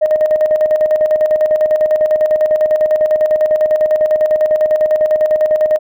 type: tone with tremolo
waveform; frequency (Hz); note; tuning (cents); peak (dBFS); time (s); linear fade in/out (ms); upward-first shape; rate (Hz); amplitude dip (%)
sine; 617; D#5; -15; -6; 0.01-5.79; 20; square; 10; 60
effects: tanh soft clip ceiling -4 dBFS